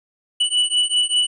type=beating tone pair; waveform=square; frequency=2956 / 2961.1 Hz; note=F#7 / F#7; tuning=-2 / +1 cents; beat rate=5.1 Hz; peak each=-20 dBFS; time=0.4-1.27 s; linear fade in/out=10 ms; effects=resampled to 24000 Hz